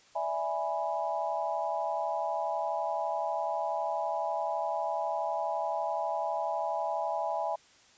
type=chord; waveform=sine; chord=E dominant seventh; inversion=third; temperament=equal; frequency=587.3 / 659.3 / 830.6 / 987.8 Hz; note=D5 / E5 / G#5 / B5; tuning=0 / 0 / 0 / 0 cents; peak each=-38 / -33 / -33 / -37 dBFS; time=0.15-7.56 s; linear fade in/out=10 ms; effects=white hiss -60 dBFS RMS until 7.97 s + resampled to 16000 Hz